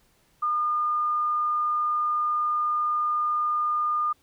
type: tone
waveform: sine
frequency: 1214 Hz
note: D#6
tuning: 43 cents flat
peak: -22 dBFS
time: 0.42-4.13 s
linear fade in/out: 10 ms
effects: pink hiss -64 dBFS RMS until 4.22 s